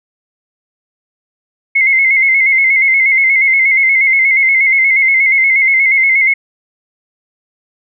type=tone with vibrato; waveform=sine; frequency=2130 Hz; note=C7; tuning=30 cents sharp; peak=-7 dBFS; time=1.75-6.34 s; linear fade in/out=10 ms; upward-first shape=square; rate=8.4 Hz; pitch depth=44 cents each way; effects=none